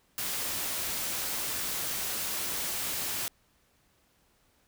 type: noise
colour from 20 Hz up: white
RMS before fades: -33 dBFS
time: 0.18-3.28 s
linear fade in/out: 0 ms
effects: pink hiss -68 dBFS RMS until 4.67 s